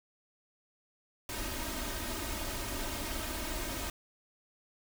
pink noise with comb filter, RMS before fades -37 dBFS, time 1.29-3.9 s, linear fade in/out 2 ms, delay 3.2 ms, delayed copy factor +0.75, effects none

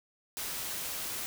white noise, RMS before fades -37 dBFS, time 0.37-1.26 s, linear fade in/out 0 ms, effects none

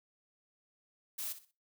blue noise with echo, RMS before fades -39 dBFS, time 1.18-1.33 s, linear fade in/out 10 ms, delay 62 ms, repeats 3, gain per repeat -12 dB, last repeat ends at 1.516 s, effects noise-tail reverb RT60 0.3 s tail -20 dB re dry

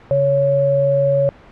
sine tone pair together, 139.3 / 557.2 Hz, C#3 / C#5, +9 / +9 cents, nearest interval 2 octaves, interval 2400 cents, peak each -20 / -13 dBFS, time 0.11-1.29 s, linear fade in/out 0 ms, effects pink hiss -43 dBFS RMS until 1.51 s + low-pass 2000 Hz 12 dB/octave

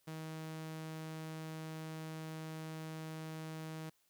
sawtooth tone, 158.6 Hz, D#3, 33 cents sharp, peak -39 dBFS, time 0.07-3.9 s, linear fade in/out 10 ms, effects white hiss -75 dBFS RMS until 4.09 s

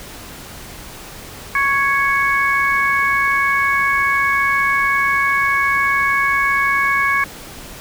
harmonic tone, 554.4 Hz, C#5, in tune, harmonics 2 / 3 / 4, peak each -18 / -18 / -18 dBFS, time 1.55-7.24 s, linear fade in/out 2 ms, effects pink hiss -35 dBFS RMS until 7.8 s

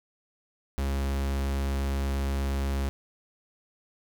45% pulse tone, 68.6 Hz, C#2, 17 cents flat, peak -26 dBFS, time 0.78-2.89 s, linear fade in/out 0 ms, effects none

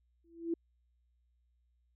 sine tone with exponential growth, 334.5 Hz, E4, 25 cents sharp, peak -28 dBFS, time 0.24-0.54 s, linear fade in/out 5 ms, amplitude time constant 64 ms, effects added 60 Hz sine -70 dBFS peak until 1.95 s

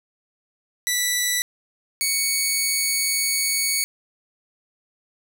10% pulse tone pair in turn, 1969 / 2229 Hz, B6 / C#7, -6 / +9 cents, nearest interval major second, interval 215 cents, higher second, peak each -11 dBFS, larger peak neither, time 0.87-1.42 / 2.01-3.84 s, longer second, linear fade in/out 0 ms, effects 8-bit

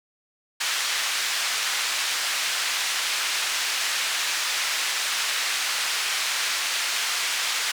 pink band-pass noise, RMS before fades -26 dBFS, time 0.6-7.72 s, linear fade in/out 10 ms, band 1700 to 7300 Hz, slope 12 dB/octave, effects none

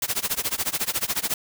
white noise with tremolo, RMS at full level -23 dBFS, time 0.02-1.34 s, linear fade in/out 2 ms, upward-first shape sine, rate 14 Hz, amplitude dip 95%, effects none

